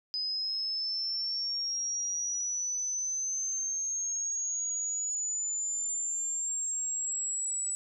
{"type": "linear sweep", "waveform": "sine", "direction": "up", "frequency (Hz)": [5000, 7900], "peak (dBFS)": -30, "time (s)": [0.14, 7.75], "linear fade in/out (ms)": 0, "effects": []}